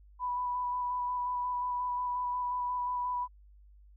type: tone with vibrato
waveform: sine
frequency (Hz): 987.8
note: B5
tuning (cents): 0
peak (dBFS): -30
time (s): 0.19-3.28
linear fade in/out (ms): 50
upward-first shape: square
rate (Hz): 5.6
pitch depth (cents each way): 12
effects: added 50 Hz sine -54 dBFS peak until 3.96 s